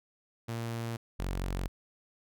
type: tone pair in turn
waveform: sawtooth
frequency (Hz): 115.8 / 45.96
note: A#2 / F#1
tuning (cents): -11 / -11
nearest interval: octave + major third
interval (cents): 1600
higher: first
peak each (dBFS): -30 / -28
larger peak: second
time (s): 0.48-0.97 / 1.19-1.68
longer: neither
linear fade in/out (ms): 10
effects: none